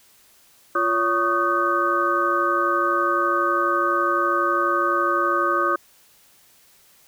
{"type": "tone cluster", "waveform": "sine", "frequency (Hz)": [347.2, 564, 1121, 1233, 1530], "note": ["F4", "C#5", "C#6", "D#6", "G6"], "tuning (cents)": [-10, 30, 19, -16, -42], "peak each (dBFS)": [-26, -27, -25, -21, -26], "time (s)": [0.75, 5.76], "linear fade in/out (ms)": 5, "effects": ["white hiss -55 dBFS RMS until 7.07 s"]}